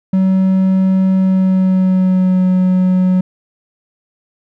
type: tone with pitch glide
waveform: triangle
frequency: 189.2 to 184.35 Hz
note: F#3 to F#3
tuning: +39 to -6 cents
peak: -7 dBFS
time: 0.13-3.21 s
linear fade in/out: 5 ms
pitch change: -45 cents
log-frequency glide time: 1.15-2.46 s
effects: none